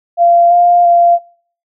sine tone with pitch steps, 689 / 701 / 691 Hz, F5 / F5 / F5, -24 / +6 / -19 cents, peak -5 dBFS, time 0.17-1.19 s, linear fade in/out 50 ms, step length 340 ms, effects noise-tail reverb RT60 0.5 s tail -21 dB re dry

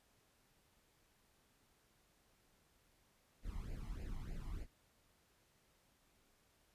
brown noise with flanger, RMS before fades -45 dBFS, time 3.42-4.67 s, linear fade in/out 50 ms, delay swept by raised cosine 0.42 to 1 ms, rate 3.3 Hz, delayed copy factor +1, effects pink hiss -74 dBFS RMS until 6.74 s + resampled to 32000 Hz

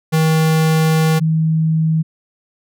square / sine tone pair in turn, 158.9 / 159.58 Hz, D#3 / D#3, +37 / +44 cents, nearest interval unison, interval 7 cents, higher second, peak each -12 dBFS, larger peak neither, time 0.12-1.2 / 1.2-2.03 s, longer first, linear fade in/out 20 ms, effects none

